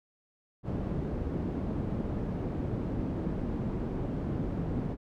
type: low-pass noise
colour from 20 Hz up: white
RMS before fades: -33 dBFS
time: 0.63-4.97 s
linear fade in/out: 50 ms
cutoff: 260 Hz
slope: 12 dB/octave
effects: none

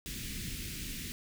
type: band-stop noise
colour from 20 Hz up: pink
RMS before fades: -40 dBFS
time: 0.06-1.12 s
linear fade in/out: 0 ms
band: 310 to 2000 Hz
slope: 24 dB/octave
effects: none

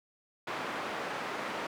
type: band-pass noise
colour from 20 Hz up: white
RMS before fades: -37 dBFS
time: 0.47-1.67 s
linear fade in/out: 5 ms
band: 230 to 1500 Hz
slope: 12 dB/octave
effects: none

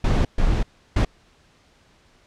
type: noise bursts at uneven times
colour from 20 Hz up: brown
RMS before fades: -18 dBFS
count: 3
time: 0.04-0.25 / 0.38-0.63 / 0.96-1.05 s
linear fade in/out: 5 ms
effects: pink hiss -57 dBFS RMS until 2.26 s + low-pass 6000 Hz 12 dB/octave

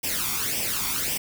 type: noise with flanger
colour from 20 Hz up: white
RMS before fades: -27 dBFS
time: 0.03-1.18 s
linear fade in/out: 10 ms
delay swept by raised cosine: 0.36 to 0.89 ms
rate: 1.8 Hz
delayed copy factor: +0.7
effects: none

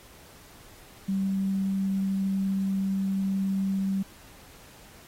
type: tone with quantisation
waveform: sine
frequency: 193.7 Hz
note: G3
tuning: 20 cents flat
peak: -24 dBFS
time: 1.08-4.03 s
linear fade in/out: 10 ms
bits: 9
effects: pink hiss -52 dBFS RMS until 5.07 s + AAC 48 kbps

